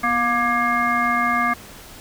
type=harmonic tone with a mistuned harmonic; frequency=236.8 Hz; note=A#3; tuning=27 cents sharp; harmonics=1 / 3 / 5 / 7 / 9; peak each=-26 / -25 / -20 / -25 / -24 dBFS; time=0.03-1.54 s; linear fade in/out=10 ms; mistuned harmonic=1; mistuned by=+47 cents; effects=pink hiss -41 dBFS RMS until 2 s